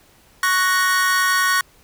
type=chord; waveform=45% pulse; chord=F# major; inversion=second; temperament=equal; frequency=1108.7 / 1480 / 1864.7 Hz; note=C#6 / F#6 / A#6; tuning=0 / 0 / 0 cents; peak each=-20 dBFS; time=0.43-1.61 s; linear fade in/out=2 ms; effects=pink hiss -53 dBFS RMS until 1.83 s